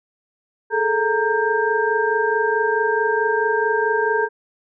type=tone cluster; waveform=sine; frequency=422.8 / 447.4 / 925 / 1586 Hz; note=G#4 / A4 / A#5 / G6; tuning=+31 / +29 / -14 / +20 cents; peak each=-22 dBFS; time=0.7-4.29 s; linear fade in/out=50 ms; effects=none